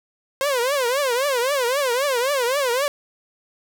sawtooth tone with vibrato, 523.3 Hz, C5, in tune, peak -15 dBFS, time 0.41-2.88 s, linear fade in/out 0 ms, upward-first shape triangle, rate 3.8 Hz, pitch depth 220 cents each way, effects none

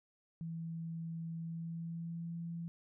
sine tone with pitch glide, 164.81 to 168.37 Hz, E3 to E3, 0 to +37 cents, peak -39 dBFS, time 0.41-2.68 s, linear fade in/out 0 ms, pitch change +37 cents, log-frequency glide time 1.38-2.33 s, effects none

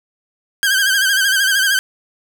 sawtooth tone with vibrato, 1577 Hz, G6, 10 cents sharp, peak -9 dBFS, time 0.63-1.79 s, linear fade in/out 0 ms, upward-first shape sine, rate 13 Hz, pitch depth 70 cents each way, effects none

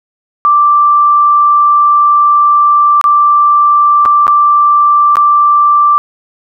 sine tone with dropouts, 1174.7 Hz, D6, in tune, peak -4 dBFS, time 0.45-5.98 s, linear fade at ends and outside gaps 0 ms, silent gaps 3.013-3.041 / 4.053-4.059 / 4.268-4.279 / 5.156-5.169 s, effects none

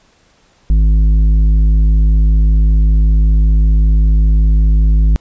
sine tone with tanh clipping, 52.6 Hz, G#1, 23 cents sharp, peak -8 dBFS, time 0.7-5.16 s, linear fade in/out 0 ms, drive 8 dB, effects pink hiss -52 dBFS RMS until 5.2 s + resampled to 16000 Hz

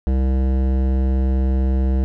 sine tone with hard clipping, 65.41 Hz, C2, in tune, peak -17 dBFS, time 0.07-2.04 s, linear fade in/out 0 ms, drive 15 dB, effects none

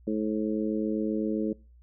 harmonic tone, 107.7 Hz, A2, 37 cents flat, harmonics 2 / 3 / 4 / 5, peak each -29 / -30 / -33 / -37 dBFS, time 0.07-1.53 s, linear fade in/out 5 ms, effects noise-tail reverb RT60 0.4 s tail -26 dB re dry + added 60 Hz sine -52 dBFS peak until 1.82 s

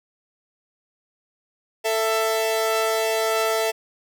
sawtooth tone pair together, 443.4 / 664.3 Hz, A4 / E5, +13 / +13 cents, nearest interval perfect fifth, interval 700 cents, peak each -19 dBFS, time 1.84-3.72 s, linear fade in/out 20 ms, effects none

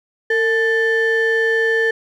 triangle ring-modulated tone, 657 Hz, E5, 6 cents flat, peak -9 dBFS, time 0.3-1.91 s, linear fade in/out 5 ms, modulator 1110 Hz, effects none

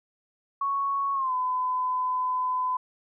sine tone with pitch glide, 1108.7 to 1010.8 Hz, C#6 to B5, 0 to +40 cents, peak -24 dBFS, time 0.61-2.77 s, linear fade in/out 5 ms, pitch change -160 cents, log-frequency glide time 1.14-1.33 s, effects none

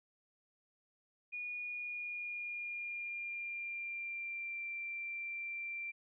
sine tone with pitch glide, 2448 to 2358 Hz, D#7 to D7, -29 to +6 cents, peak -39 dBFS, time 1.32-5.92 s, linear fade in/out 20 ms, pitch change -65 cents, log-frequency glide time 1.59-4.65 s, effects none

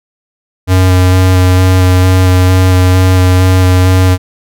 square tone with vibrato, 92.2 Hz, F#2, 6 cents flat, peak -5 dBFS, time 0.67-4.18 s, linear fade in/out 50 ms, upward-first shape square, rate 2.2 Hz, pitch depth 11 cents each way, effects none

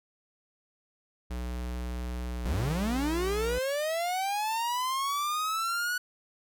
square tone with pitch glide, 61.1 to 59.67 Hz, B1 to A#1, -18 to +41 cents, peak -33 dBFS, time 1.3-3.59 s, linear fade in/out 10 ms, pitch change -41 cents, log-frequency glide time 2.27-2.79 s
45% pulse linear sweep, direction up, 50 to 1480 Hz, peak -28 dBFS, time 2.45-5.98 s, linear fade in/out 5 ms
effects none

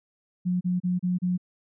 sine tone bursts, 180 Hz, F#3, 47 cents flat, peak -22 dBFS, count 5, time 0.45-1.378 s, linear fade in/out 20 ms, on 160 ms, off 32 ms, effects none

